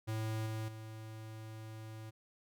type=tone with level steps; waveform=square; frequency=110 Hz; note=A2; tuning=in tune; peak=-36 / -38 / -46 dBFS; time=0.07-2.11 s; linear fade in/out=20 ms; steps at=0.46 / 0.68 s; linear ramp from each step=5 ms; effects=none